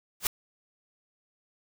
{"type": "noise with exponential growth", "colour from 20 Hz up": "white", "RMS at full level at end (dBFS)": -20, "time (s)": [0.2, 0.27], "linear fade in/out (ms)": 2, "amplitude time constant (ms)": 15, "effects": []}